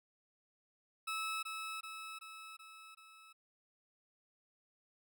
20% pulse tone with echo, 1300 Hz, E6, 24 cents flat, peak -32 dBFS, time 1.07-1.43 s, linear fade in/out 10 ms, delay 380 ms, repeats 5, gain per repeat -4 dB, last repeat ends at 3.33 s, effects none

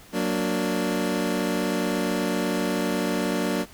25% pulse chord, Gb augmented, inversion none, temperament equal, 185 / 233.1 / 293.7 Hz, Gb3 / Bb3 / D4, 0 / 0 / 0 cents, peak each -24 dBFS, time 0.12-3.66 s, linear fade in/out 50 ms, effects pink hiss -49 dBFS RMS until 3.73 s

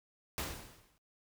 pink noise with exponential decay, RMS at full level -35 dBFS, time 0.38-0.98 s, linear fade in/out 0 ms, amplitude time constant 130 ms, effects noise-tail reverb RT60 0.1 s tail -22 dB re dry

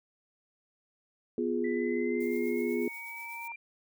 sine chord, F diminished, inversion second, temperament equal, 246.9 / 349.2 / 415.3 Hz, Cb4 / F4 / Ab4, 0 / 0 / 0 cents, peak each -32 dBFS, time 1.38-2.88 s, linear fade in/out 2 ms
sine tone with exponential growth, 930 Hz, A#5, 4 cents flat, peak -39 dBFS, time 1.54-3.52 s, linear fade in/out 1 ms, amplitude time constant 430 ms
sine exponential sweep, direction up, 1975.5 to 2379 Hz, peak -40 dBFS, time 1.64-3.56 s, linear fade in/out 5 ms
violet noise with tremolo, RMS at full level -50 dBFS, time 2.2-3.48 s, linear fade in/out 5 ms, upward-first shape sine, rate 8.2 Hz, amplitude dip 45%
effects none

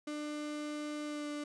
35% pulse tone with pitch glide, 298.4 to 294.6 Hz, D4 to D4, +28 to +6 cents, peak -36 dBFS, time 0.07-1.44 s, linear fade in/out 5 ms, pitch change -22 cents, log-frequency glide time 1.04-1.29 s, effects resampled to 22050 Hz

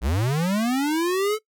square linear sweep, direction up, 53.8 to 440.1 Hz, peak -21 dBFS, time 0.01-1.39 s, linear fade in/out 50 ms, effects noise-tail reverb RT60 0.1 s tail -20 dB re dry

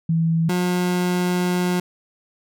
sine / 30% pulse tone pair in turn, 163.9 / 179.24 Hz, E3 / F3, -10 / +45 cents, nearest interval major second, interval 155 cents, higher second, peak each -16 dBFS, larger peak neither, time 0.09-0.49 / 0.49-1.8 s, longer second, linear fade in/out 5 ms, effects none

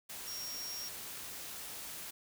sine tone in noise, 5588 Hz, F8, in tune, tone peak -41 dBFS, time 0.27-0.89 s, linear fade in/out 10 ms, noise white, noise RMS -45 dBFS, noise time 0.09-2.11 s, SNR +1 dB, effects none

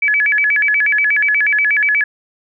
sine tone with vibrato, 1975.5 Hz, B6, in tune, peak -11 dBFS, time 0.02-2.04 s, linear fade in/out 5 ms, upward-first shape square, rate 8.3 Hz, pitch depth 260 cents each way, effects none

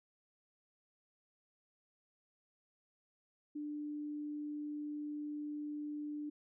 sine tone, 296.7 Hz, D4, 18 cents sharp, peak -39 dBFS, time 3.55-6.3 s, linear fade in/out 10 ms, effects none

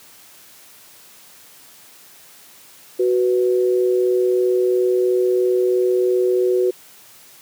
sine tone pair together, 370.9 / 493.9 Hz, F#4 / B4, +4 / 0 cents, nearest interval perfect fourth, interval 496 cents, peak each -15 / -21 dBFS, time 2.99-6.71 s, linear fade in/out 10 ms, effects white hiss -46 dBFS RMS until 7.41 s + high-pass 100 Hz 12 dB/octave

